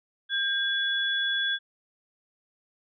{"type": "tone pair together", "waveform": "sine", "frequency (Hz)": [1600, 3403], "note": ["G6", "G#7"], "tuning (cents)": [35, 41], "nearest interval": "octave + minor second", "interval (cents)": 1306, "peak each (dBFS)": [-27, -27], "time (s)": [0.29, 1.59], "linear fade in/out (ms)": 50, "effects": []}